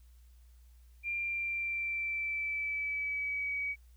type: tone with pitch glide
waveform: sine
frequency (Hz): 2385 to 2268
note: D7 to C#7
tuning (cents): +26 to +39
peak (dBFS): -32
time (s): 1.03-3.76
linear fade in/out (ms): 50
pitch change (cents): -87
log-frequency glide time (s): 1.14-3.53
effects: added 60 Hz sine -55 dBFS peak until 3.96 s + white hiss -72 dBFS RMS until 3.96 s